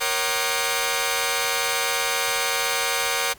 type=tone cluster; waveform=10% pulse; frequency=470.1 / 551 / 761 / 1211 / 2115 Hz; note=A#4 / C#5 / F#5 / D#6 / C7; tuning=+15 / -11 / +48 / -47 / +18 cents; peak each=-20 dBFS; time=0-3.34 s; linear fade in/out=20 ms; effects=pink hiss -49 dBFS RMS until 3.38 s